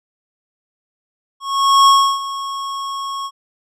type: tone with ADSR envelope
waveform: square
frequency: 1098 Hz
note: C#6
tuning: 17 cents flat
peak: -7 dBFS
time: 1.4-3.31 s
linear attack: 470 ms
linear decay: 320 ms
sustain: -16 dB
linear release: 54 ms
effects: low-pass 8000 Hz 12 dB/octave